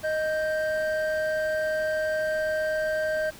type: tone pair together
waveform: triangle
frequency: 622.3 / 1568 Hz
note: D#5 / G6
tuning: 0 / 0 cents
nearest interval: octave + major third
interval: 1600 cents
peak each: -23 / -29 dBFS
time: 0.03-3.31 s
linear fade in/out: 20 ms
effects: pink hiss -46 dBFS RMS until 3.39 s